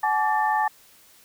sine tone cluster, 754 / 856 / 1159 / 1785 Hz, F#5 / A5 / D6 / A6, +32 / -48 / -23 / +24 cents, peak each -29 / -21 / -29 / -28 dBFS, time 0.03-0.68 s, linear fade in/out 5 ms, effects white hiss -54 dBFS RMS until 1.24 s

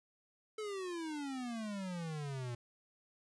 square exponential sweep, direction down, 439 to 117.9 Hz, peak -40 dBFS, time 0.58-2.55 s, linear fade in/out 5 ms, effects resampled to 22050 Hz + 11-bit

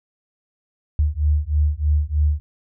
sine beating tone pair, 73.42 / 76.62 Hz, D2 / D#2, 0 / -26 cents, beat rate 3.2 Hz, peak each -19 dBFS, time 0.99-2.4 s, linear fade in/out 0 ms, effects none

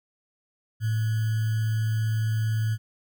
sine tone with sample-and-hold, 110.3 Hz, A2, 5 cents sharp, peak -22 dBFS, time 0.8-2.78 s, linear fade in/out 50 ms, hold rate 1575 Hz, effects none

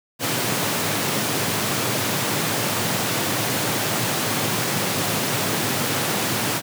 pink high-pass noise, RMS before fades -23 dBFS, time 0.19-6.62 s, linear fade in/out 50 ms, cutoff 100 Hz, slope 96 dB/octave, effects none

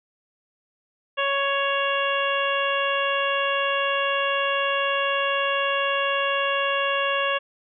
harmonic tone, 556 Hz, C#5, 5 cents sharp, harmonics 1 / 2 / 3 / 4 / 5 / 6, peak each -26 / -26 / -28 / -35 / -27 / -34 dBFS, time 1.17-7.39 s, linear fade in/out 20 ms, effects none

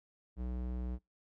square tone with band-pass filter, 61.74 Hz, B1, in tune, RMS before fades -38 dBFS, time 0.36-0.99 s, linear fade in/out 50 ms, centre 130 Hz, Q 0.51, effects noise-tail reverb RT60 0.2 s tail -26 dB re dry

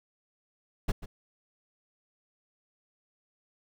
brown noise with echo, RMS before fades -25 dBFS, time 0.88-0.92 s, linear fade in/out 10 ms, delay 140 ms, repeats 1, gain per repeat -14 dB, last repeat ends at 1.06 s, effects none

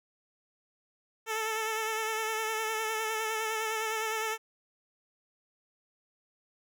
10% pulse tone with vibrato, 440 Hz, A4, in tune, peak -22 dBFS, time 1.26-4.38 s, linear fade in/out 50 ms, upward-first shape sine, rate 9.8 Hz, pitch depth 30 cents each way, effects none

